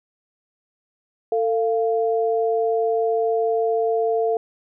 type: tone pair together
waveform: sine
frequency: 448.3 / 693 Hz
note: A4 / F5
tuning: +32 / -14 cents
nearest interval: minor sixth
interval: 754 cents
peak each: -19 / -23 dBFS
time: 1.32-4.37 s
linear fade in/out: 2 ms
effects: none